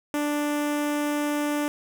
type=tone with notch filter; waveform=sawtooth; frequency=294.1 Hz; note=D4; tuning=3 cents sharp; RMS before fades=-26 dBFS; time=0.14-1.68 s; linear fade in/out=0 ms; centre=4300 Hz; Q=1.8; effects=none